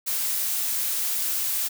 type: noise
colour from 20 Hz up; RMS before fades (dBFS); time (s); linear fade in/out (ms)
blue; -26; 0.06-1.69; 20
effects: none